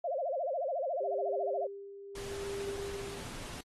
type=tone with vibrato; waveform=sine; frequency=606 Hz; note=D#5; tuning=46 cents flat; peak=-31 dBFS; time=0.04-1.67 s; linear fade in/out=5 ms; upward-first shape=sine; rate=14 Hz; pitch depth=270 cents each way
type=tone with tremolo; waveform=sine; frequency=398.5 Hz; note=G4; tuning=28 cents sharp; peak=-36 dBFS; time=1-3.2 s; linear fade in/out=10 ms; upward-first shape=sine; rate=0.77 Hz; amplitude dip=65%
type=noise; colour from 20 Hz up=pink; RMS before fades=-45 dBFS; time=2.15-3.61 s; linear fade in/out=5 ms
effects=low-pass 11000 Hz 12 dB/octave + AAC 32 kbps